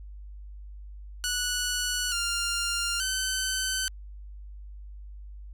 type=tone with pitch steps; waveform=10% pulse; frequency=1474 / 1396 / 1527 Hz; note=F#6 / F6 / G6; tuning=-7 / -1 / -46 cents; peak=-18 dBFS; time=1.24-3.88 s; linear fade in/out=0 ms; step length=880 ms; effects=added 50 Hz sine -40 dBFS peak until 5.53 s